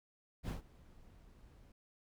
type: noise with ADSR envelope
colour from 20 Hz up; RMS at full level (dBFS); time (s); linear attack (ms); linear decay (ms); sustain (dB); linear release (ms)
brown; -37; 0.43-1.72; 54; 130; -23; 4
effects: none